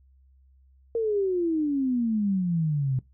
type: exponential sweep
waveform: sine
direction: down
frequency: 466.2 to 127.1 Hz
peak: -22 dBFS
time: 0.95-2.99 s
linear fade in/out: 2 ms
effects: noise-tail reverb RT60 0.2 s tail -20 dB re dry + added 66 Hz sine -55 dBFS peak until 3.13 s